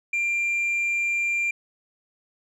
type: tone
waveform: sine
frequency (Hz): 2380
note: D7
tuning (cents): +22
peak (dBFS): -19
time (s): 0.13-1.51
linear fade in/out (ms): 5
effects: tanh soft clip ceiling -21 dBFS